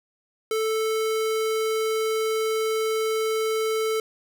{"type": "tone", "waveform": "square", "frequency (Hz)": 440, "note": "A4", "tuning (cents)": 0, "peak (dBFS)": -23, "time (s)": [0.51, 4], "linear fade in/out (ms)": 2, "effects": []}